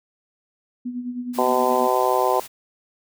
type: tone with tremolo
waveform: sine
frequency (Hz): 246.1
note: B3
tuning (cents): -6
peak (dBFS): -24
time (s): 0.85-1.88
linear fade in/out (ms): 10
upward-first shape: sine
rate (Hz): 9.5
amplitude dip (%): 60
type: noise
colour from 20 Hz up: white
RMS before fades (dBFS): -38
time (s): 1.33-2.48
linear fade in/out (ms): 20
type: harmonic tone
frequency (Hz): 127.1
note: C3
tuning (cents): -50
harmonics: 3 / 4 / 5 / 6 / 7 / 8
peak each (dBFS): -24 / -24 / -24 / -24 / -24 / -24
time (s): 1.38-2.4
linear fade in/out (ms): 5
effects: none